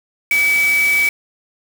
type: tone in noise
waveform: sine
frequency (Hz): 2288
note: D7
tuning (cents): -46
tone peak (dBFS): -12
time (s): 0.31-1.09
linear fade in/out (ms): 2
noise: white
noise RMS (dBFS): -26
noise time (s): 0.31-1.09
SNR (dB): +11
effects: none